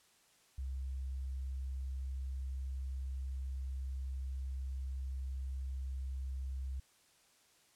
sine tone, 66.1 Hz, C2, 18 cents sharp, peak -37 dBFS, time 0.58-6.8 s, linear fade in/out 5 ms, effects white hiss -68 dBFS RMS until 7.75 s + low-pass 10000 Hz 12 dB/octave

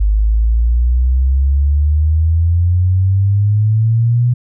sine exponential sweep, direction up, 50.6 to 123.47 Hz, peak -9 dBFS, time 0-4.34 s, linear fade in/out 10 ms, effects none

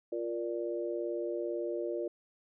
sine chord, Bb major, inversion second, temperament equal with one note detuned, 349.2 / 469.4 / 587.3 Hz, F4 / Bb4 / D5, 0 / +12 / 0 cents, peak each -35 / -38 / -38 dBFS, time 0.12-2.08 s, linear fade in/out 5 ms, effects none

